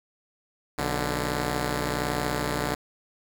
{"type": "tone pair together", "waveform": "5% pulse", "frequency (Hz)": [61.31, 146.83], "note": ["B1", "D3"], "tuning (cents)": [-12, 0], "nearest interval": "octave + minor third", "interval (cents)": 1512, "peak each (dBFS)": [-18, -17], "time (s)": [0.78, 2.75], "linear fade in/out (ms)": 5, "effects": ["8-bit"]}